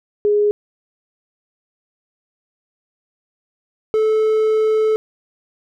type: tone pair in turn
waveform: sine / triangle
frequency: 415.3 / 435.4 Hz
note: G#4 / A4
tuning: 0 / -18 cents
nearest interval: minor second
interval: 82 cents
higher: second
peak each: -12 / -11 dBFS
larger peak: second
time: 0.25-0.51 / 3.94-4.96 s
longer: second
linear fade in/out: 0 ms
effects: none